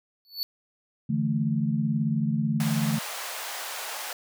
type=tone with exponential growth; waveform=square; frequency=4457 Hz; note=C#8; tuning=9 cents sharp; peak=-24 dBFS; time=0.25-0.43 s; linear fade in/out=0 ms; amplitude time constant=39 ms
type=chord; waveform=sine; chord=D suspended second; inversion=none; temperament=just; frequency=146.83 / 165.19 / 220.2 Hz; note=D3 / E3 / A3; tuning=0 / +4 / +2 cents; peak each=-27 / -29 / -26 dBFS; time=1.09-2.99 s; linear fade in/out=10 ms
type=high-pass noise; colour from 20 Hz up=pink; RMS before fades=-35 dBFS; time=2.6-4.13 s; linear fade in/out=2 ms; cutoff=610 Hz; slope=24 dB/octave
effects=none